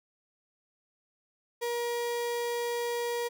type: tone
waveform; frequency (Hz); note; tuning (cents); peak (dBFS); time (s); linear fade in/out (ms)
35% pulse; 475.6; A#4; +35; -28; 1.61-3.29; 20
effects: none